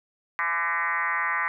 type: tone with frequency modulation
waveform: sine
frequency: 1522 Hz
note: F#6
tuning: 48 cents sharp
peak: -23 dBFS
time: 0.39-1.48 s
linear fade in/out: 0 ms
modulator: 169 Hz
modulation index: 3.4
effects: none